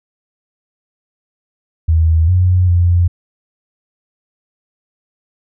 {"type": "tone with pitch steps", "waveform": "sine", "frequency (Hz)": [80.8, 90.9, 87.5], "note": ["E2", "F#2", "F2"], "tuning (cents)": [-34, -30, 4], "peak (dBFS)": -8, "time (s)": [1.88, 3.08], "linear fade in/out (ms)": 10, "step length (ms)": 400, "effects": []}